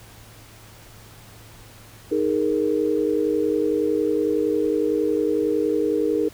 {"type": "chord", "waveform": "sine", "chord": "D# suspended fourth", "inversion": "none", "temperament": "equal", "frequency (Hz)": [311.1, 415.3, 466.2], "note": ["D#4", "G#4", "A#4"], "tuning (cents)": [0, 0, 0], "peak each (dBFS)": -23, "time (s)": [2.11, 6.29], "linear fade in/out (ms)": 10, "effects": ["added 109 Hz sine -48 dBFS peak until 6.33 s", "pink hiss -47 dBFS RMS until 6.33 s"]}